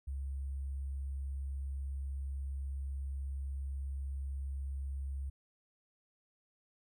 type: tone with sample-and-hold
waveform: sine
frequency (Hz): 68.2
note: C#2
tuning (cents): -28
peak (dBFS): -36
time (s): 0.07-5.3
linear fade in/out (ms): 10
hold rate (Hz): 8820
effects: none